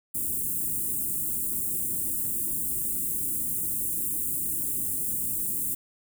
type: band-stop noise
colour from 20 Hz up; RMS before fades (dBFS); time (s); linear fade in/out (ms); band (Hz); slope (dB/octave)
white; -29; 0.14-5.75; 10; 360 to 8100; 48
effects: none